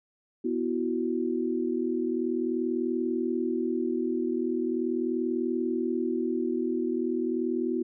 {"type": "chord", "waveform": "sine", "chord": "B suspended fourth", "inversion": "none", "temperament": "equal", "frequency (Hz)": [246.9, 329.6, 370], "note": ["B3", "E4", "F#4"], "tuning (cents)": [0, 0, 0], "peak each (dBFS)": -30, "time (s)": [0.44, 7.83], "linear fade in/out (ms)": 10, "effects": []}